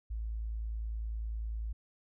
sine tone, 55 Hz, A1, in tune, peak -34 dBFS, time 0.1-1.73 s, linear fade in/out 10 ms, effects none

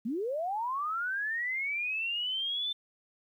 sine linear sweep, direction up, 203.8 to 3564 Hz, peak -30 dBFS, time 0.05-2.73 s, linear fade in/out 10 ms, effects 11-bit

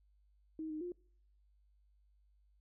sine tone with pitch steps, 316.1 / 308.5 / 353.8 Hz, D#4 / D#4 / F4, +27 / -15 / +23 cents, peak -39 dBFS, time 0.59-0.92 s, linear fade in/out 2 ms, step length 110 ms, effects noise-tail reverb RT60 0.6 s tail -25 dB re dry + added 50 Hz sine -67 dBFS peak until 2.6 s

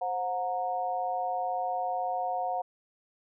sine tone with amplitude modulation, 727 Hz, F#5, 31 cents flat, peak -24 dBFS, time 0.01-2.62 s, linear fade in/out 10 ms, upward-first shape sine, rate 202 Hz, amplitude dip 90%, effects none

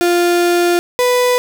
35% pulse tone pair in turn, 349.2 / 495.2 Hz, F4 / B4, 0 / +5 cents, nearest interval tritone, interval 605 cents, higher second, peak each -9 dBFS, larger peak neither, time 0.01-0.79 / 0.99-1.38 s, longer first, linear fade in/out 0 ms, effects none

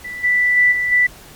sine tone with level steps, 1975.5 Hz, B6, in tune, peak -26 / -12 / -9 / -16 / -10 dBFS, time 0.04-1.07 s, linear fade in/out 10 ms, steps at 0.23 / 0.56 / 0.71 / 0.91 s, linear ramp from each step 20 ms, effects pink hiss -41 dBFS RMS until 1.35 s + MP3 96 kbps

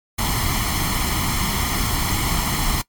pink noise with comb filter, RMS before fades -21 dBFS, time 0.18-2.82 s, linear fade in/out 10 ms, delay 0.95 ms, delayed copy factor +0.7, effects noise-tail reverb RT60 0.1 s tail -21 dB re dry + MP3 96 kbps

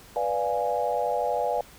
sine chord, B diminished seventh, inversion none, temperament equal, 493.9 / 587.3 / 698.5 / 830.6 Hz, B4 / D5 / F5 / Ab5, 0 / 0 / 0 / 0 cents, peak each -29 dBFS, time 0.16-1.61 s, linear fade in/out 2 ms, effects pink hiss -50 dBFS RMS until 1.78 s

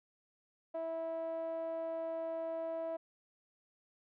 5% pulse tone with low-pass filter, 327.2 Hz, E4, 13 cents flat, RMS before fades -39 dBFS, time 0.74-2.97 s, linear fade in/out 10 ms, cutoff 670 Hz, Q 4.7, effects none

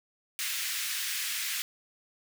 pink high-pass noise, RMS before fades -33 dBFS, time 0.39-1.62 s, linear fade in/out 0 ms, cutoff 1800 Hz, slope 24 dB/octave, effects none

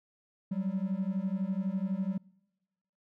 triangle beating tone pair, 184.9 / 196.9 Hz, F#3 / G3, -1 / +8 cents, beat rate 12 Hz, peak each -30 dBFS, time 0.51-2.18 s, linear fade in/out 10 ms, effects noise-tail reverb RT60 1.0 s tail -26 dB re dry + tanh soft clip ceiling -21 dBFS

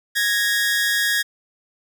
sawtooth tone pair together, 1661.2 / 1857.1 Hz, G#6 / A#6, 0 / -7 cents, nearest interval major second, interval 193 cents, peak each -16 / -19 dBFS, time 0.15-1.23 s, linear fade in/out 20 ms, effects none

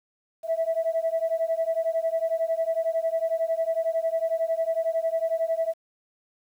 sine beating tone pair, 650 / 661 Hz, E5 / E5, -24 / +5 cents, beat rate 11 Hz, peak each -25 dBFS, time 0.43-5.74 s, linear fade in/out 50 ms, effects tanh soft clip ceiling -17 dBFS + 9-bit

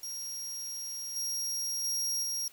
sawtooth tone with level steps, 5620 Hz, F8, 10 cents sharp, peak -34 / -29 / -27 / -29 dBFS, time 0.03-2.48 s, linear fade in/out 2 ms, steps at 1.16 / 1.84 / 2.23 s, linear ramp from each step 2 ms, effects white hiss -57 dBFS RMS until 2.52 s

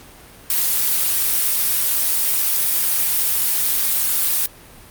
blue noise, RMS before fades -18 dBFS, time 0.5-4.46 s, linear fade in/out 2 ms, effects pink hiss -43 dBFS RMS until 4.9 s + Opus 48 kbps

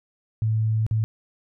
sine tone with dropouts, 110 Hz, A2, in tune, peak -19 dBFS, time 0.42-1.04 s, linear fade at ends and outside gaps 0 ms, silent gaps 0.865-0.911 s, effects none

